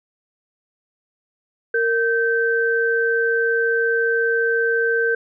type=tone pair together; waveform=sine; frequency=461.4 / 1552 Hz; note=A#4 / G6; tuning=-18 / -18 cents; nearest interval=octave + major sixth; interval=2100 cents; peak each=-19 dBFS; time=1.74-5.15 s; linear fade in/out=5 ms; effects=none